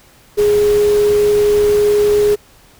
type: tone in noise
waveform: sine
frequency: 415.3 Hz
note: G#4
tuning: in tune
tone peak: -9 dBFS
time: 0.37-2.36 s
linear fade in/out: 20 ms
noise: pink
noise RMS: -27 dBFS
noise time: 0.37-2.36 s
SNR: +15 dB
effects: pink hiss -47 dBFS RMS until 2.79 s